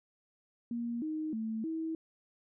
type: tone with pitch steps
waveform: sine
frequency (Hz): 235.8 / 311.2 / 221.5 / 322.4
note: A#3 / D#4 / A3 / E4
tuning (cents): +20 / 0 / +12 / -38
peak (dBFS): -33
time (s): 0.71-1.95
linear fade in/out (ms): 2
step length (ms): 310
effects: none